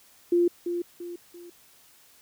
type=tone with echo; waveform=sine; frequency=347.8 Hz; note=F4; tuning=7 cents flat; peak=-18 dBFS; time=0.32-0.48 s; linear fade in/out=5 ms; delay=340 ms; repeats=3; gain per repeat=-8 dB; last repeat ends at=1.5 s; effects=white hiss -57 dBFS RMS until 2.21 s